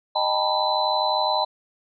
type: tone cluster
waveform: sine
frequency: 618 / 784 / 891 / 983 / 4016 Hz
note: D#5 / G5 / A5 / B5 / B7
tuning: -12 / 0 / +22 / -8 / +28 cents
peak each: -26 dBFS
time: 0.15-1.45 s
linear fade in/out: 10 ms
effects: none